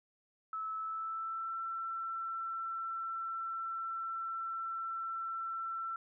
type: tone with pitch glide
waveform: sine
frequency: 1303 to 1342 Hz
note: E6 to E6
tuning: -20 to +31 cents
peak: -36 dBFS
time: 0.53-5.96 s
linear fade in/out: 2 ms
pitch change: +51 cents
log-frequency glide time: 0.75-1.56 s
effects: none